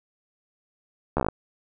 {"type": "slowing click train", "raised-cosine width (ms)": 1, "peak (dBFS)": -9, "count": 8, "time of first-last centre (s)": [1.17, 1.286], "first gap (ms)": 13, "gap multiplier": 1.08, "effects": []}